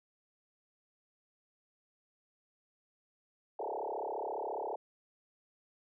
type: tone with frequency modulation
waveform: sine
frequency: 649 Hz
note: E5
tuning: 27 cents flat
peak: -35 dBFS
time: 3.59-4.76 s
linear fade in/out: 5 ms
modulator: 34.6 Hz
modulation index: 7.5
effects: none